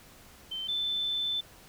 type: tone pair in turn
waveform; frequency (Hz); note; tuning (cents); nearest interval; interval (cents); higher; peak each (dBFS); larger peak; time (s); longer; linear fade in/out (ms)
sine; 3096 / 3527; G7 / A7; -22 / +3; major second; 225; second; -33 / -28; second; 0.51-0.68 / 0.68-1.41; second; 10
effects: pink hiss -54 dBFS RMS until 1.68 s